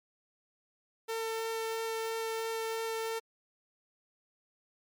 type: tone with vibrato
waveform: sawtooth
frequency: 450 Hz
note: A4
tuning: 39 cents sharp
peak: -29 dBFS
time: 1.08-3.2 s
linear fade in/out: 20 ms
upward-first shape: triangle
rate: 3 Hz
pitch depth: 9 cents each way
effects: MP3 96 kbps